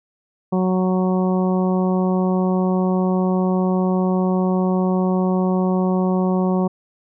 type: harmonic tone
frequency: 185 Hz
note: F#3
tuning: in tune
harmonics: 1 / 2 / 3 / 4 / 5 / 6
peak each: -17 / -23 / -27 / -29 / -31 / -33 dBFS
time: 0.52-6.68 s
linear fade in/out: 10 ms
effects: none